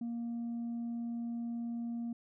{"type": "tone", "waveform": "sine", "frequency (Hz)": 234.6, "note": "A#3", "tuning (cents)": 11, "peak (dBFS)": -33, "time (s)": [0.01, 2.13], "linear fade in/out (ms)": 5, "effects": ["tanh soft clip ceiling -34 dBFS"]}